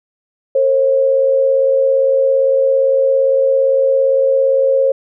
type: tone pair together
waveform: sine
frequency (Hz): 459.4 / 537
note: A#4 / C5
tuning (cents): -25 / +45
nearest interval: minor third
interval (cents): 270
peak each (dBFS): -19 / -10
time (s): 0.55-4.92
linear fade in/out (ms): 5
effects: none